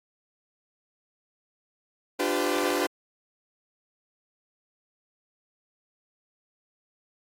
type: chord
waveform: sawtooth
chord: G dominant seventh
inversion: second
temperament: equal with one note detuned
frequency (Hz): 293.7 / 349.2 / 392 / 504.8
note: D4 / F4 / G4 / B4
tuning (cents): 0 / 0 / 0 / +38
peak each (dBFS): -26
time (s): 2.19-2.87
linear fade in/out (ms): 10
effects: AAC 48 kbps